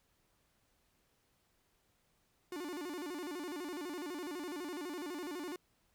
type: tone with vibrato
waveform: 45% pulse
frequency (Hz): 324.8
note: E4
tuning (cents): -26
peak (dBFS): -40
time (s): 2.52-5.56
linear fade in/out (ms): 2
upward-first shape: square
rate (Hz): 12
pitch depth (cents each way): 180
effects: pink hiss -75 dBFS RMS until 5.94 s